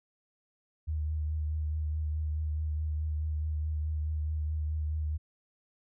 sine tone with vibrato, 76.9 Hz, D#2, 20 cents flat, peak -29 dBFS, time 0.87-5.18 s, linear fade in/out 20 ms, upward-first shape triangle, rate 4.7 Hz, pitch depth 30 cents each way, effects none

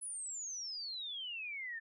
sine exponential sweep, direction down, 10240 to 1760 Hz, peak -40 dBFS, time 0.01-1.8 s, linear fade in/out 20 ms, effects none

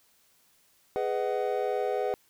triangle chord, G# minor seventh, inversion none, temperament just, 415.3 / 498.4 / 623 / 747.5 Hz, G#4 / B4 / D#5 / F#5, 0 / +16 / +2 / +17 cents, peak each -29 / -29 / -33 / -31 dBFS, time 0.96-2.14 s, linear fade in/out 0 ms, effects white hiss -65 dBFS RMS until 2.29 s

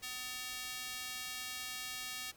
square tone with high-pass filter, 252.2 Hz, B3, 36 cents sharp, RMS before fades -43 dBFS, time 0.02-2.32 s, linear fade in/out 20 ms, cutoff 2500 Hz, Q 0.81, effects pink hiss -62 dBFS RMS until 2.36 s

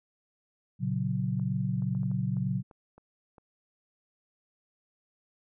sine chord, F# major, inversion first, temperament equal, 116.54 / 138.59 / 185 Hz, A#2 / C#3 / F#3, 0 / 0 / 0 cents, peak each -32 / -31 / -31 dBFS, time 0.79-2.63 s, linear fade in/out 50 ms
clicks, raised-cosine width 1 ms, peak -39 dBFS, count 9, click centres 1.397 / 1.822 / 1.95 / 2.032 / 2.115 / 2.369 / 2.712 / 2.98 / 3.382 s
effects none

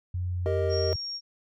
sine tone with pitch glide, 89.7 to 87.1 Hz, F2 to F2, +47 to -4 cents, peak -27 dBFS, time 0.14-0.96 s, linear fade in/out 5 ms, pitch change -51 cents, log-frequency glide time 0.56-0.74 s
triangle chord, Eb major, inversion first, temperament equal, 392 / 466.2 / 622.3 Hz, G4 / Bb4 / Eb5, 0 / 0 / 0 cents, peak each -28 dBFS, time 0.46-0.93 s, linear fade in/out 0 ms
sine tone, 5560 Hz, F8, 9 cents flat, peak -32 dBFS, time 0.69-1.21 s, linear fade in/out 50 ms
effects none

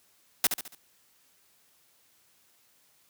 white noise with echo, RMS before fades -22 dBFS, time 0.44-0.47 s, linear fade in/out 2 ms, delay 70 ms, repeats 4, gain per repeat -7 dB, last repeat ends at 0.75 s, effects white hiss -65 dBFS RMS until 3.09 s + high-pass 60 Hz 12 dB/octave

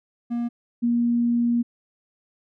triangle / sine tone pair in turn, 237.3 / 237.3 Hz, A#3 / A#3, +31 / +31 cents, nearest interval unison, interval 0 cents, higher neither, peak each -21 / -18 dBFS, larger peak second, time 0.3-0.49 / 0.82-1.63 s, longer second, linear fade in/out 20 ms, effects none

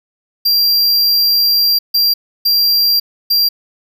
square tone bursts at uneven times, 4746 Hz, D8, 17 cents sharp, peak -10 dBFS, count 4, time 0.45-1.79 / 1.94-2.14 / 2.45-3 / 3.3-3.49 s, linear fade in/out 10 ms, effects none

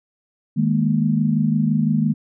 sine chord, D# suspended fourth, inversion none, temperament just, 155.56 / 207.4 / 233.3 Hz, D#3 / G#3 / A#3, 0 / -2 / +2 cents, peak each -20 dBFS, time 0.56-2.14 s, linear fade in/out 20 ms, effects none

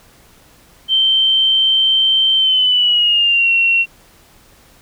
sine tone with pitch glide, 3118 to 2730 Hz, G7 to F7, -10 to -40 cents, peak -10 dBFS, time 0.88-3.86 s, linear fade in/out 50 ms, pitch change -230 cents, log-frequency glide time 2.36-3.5 s, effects pink hiss -48 dBFS RMS until 4.81 s

